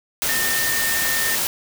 sine tone in noise, 1819 Hz, A#6, 43 cents flat, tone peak -23 dBFS, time 0.29-1.35 s, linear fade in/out 0 ms, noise white, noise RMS -22 dBFS, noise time 0.22-1.47 s, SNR -4 dB, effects none

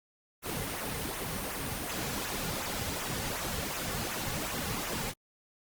pink noise with flanger, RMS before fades -35 dBFS, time 0.42-5.14 s, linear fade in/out 50 ms, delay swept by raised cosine 0.21 to 3.21 ms, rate 2.7 Hz, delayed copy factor -0.6, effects Opus 32 kbps

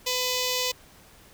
5% pulse tone with notch filter, 502 Hz, B4, 28 cents sharp, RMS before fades -27 dBFS, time 0.06-0.72 s, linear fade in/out 10 ms, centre 1500 Hz, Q 1.1, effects pink hiss -53 dBFS RMS until 1.33 s

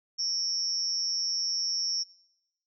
sine tone with amplitude modulation, 5490 Hz, F8, 31 cents flat, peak -23 dBFS, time 0.18-2.04 s, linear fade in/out 20 ms, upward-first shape sine, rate 180 Hz, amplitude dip 95%, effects noise-tail reverb RT60 1.0 s tail -24 dB re dry

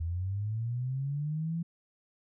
sine linear sweep, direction up, 80 to 170 Hz, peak -30 dBFS, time 0-1.63 s, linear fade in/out 10 ms, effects none

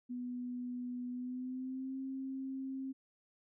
sine tone with pitch glide, 246.9 to 266.2 Hz, B3 to C4, 0 to +30 cents, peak -38 dBFS, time 0.09-2.93 s, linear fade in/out 20 ms, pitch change +130 cents, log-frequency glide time 1.1-1.98 s, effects none

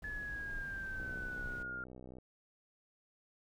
brown noise, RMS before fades -47 dBFS, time 0.02-1.63 s, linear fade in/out 5 ms
sine exponential sweep, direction down, 1716 to 1400 Hz, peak -40 dBFS, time 0.04-1.84 s, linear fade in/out 2 ms
click train, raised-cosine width 2 ms, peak -38 dBFS, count 76, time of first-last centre 1-2.185 s, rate 63.3 Hz
effects none

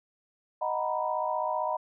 sine chord, B major seventh, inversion first, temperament equal, 622.3 / 740 / 932.3 / 987.8 Hz, D#5 / F#5 / A#5 / B5, 0 / 0 / 0 / 0 cents, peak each -32 / -34 / -33 / -32 dBFS, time 0.61-1.77 s, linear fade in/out 10 ms, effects none

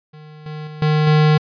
square tone with level steps, 152.9 Hz, D#3, 30 cents flat, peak -38 / -28 / -32 / -14 / -11 dBFS, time 0.13-1.38 s, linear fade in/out 10 ms, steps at 0.46 / 0.67 / 0.82 / 1.07 s, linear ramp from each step 2 ms, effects resampled to 11025 Hz

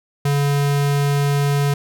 square tone, 142.4 Hz, C#3, 47 cents sharp, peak -16 dBFS, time 0.25-1.74 s, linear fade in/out 5 ms, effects none

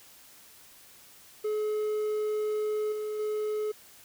triangle tone with level steps, 426.1 Hz, G#4, 44 cents sharp, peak -25 / -29 / -26 dBFS, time 1.44-3.72 s, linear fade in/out 10 ms, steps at 2.92 / 3.19 s, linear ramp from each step 5 ms, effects white hiss -54 dBFS RMS until 4.04 s

